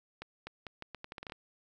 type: accelerating click train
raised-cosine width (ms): 0.3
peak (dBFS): -26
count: 12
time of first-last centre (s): 0.22-1.321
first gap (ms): 250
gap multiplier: 0.79
effects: none